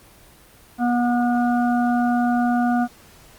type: harmonic tone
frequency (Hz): 241.8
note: B3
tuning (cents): -36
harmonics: 1 / 3 / 5 / 6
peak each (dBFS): -18 / -22 / -34 / -30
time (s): 0.78-2.88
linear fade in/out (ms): 50
effects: pink hiss -49 dBFS RMS until 3.38 s + Opus 24 kbps